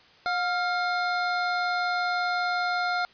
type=tone pair together; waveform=square; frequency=718 / 1392.7 Hz; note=F5 / F6; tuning=+48 / -5 cents; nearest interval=major seventh; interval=1147 cents; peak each=-28 dBFS; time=0.26-3.05 s; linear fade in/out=0 ms; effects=white hiss -55 dBFS RMS until 3.13 s + resampled to 11025 Hz